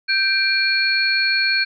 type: tone cluster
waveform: sine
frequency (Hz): 1566 / 2364 / 4329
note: G6 / D7 / C#8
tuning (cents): -2 / +11 / -42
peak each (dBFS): -20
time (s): 0.08-1.65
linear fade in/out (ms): 20
effects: none